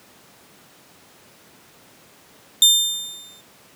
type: tone with exponential decay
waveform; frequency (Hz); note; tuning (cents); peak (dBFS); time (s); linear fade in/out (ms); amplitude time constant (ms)
sawtooth; 3600; A7; +39; -5; 2.62-3.41; 2; 170
effects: pink hiss -50 dBFS RMS until 3.75 s + high-pass 150 Hz 12 dB/octave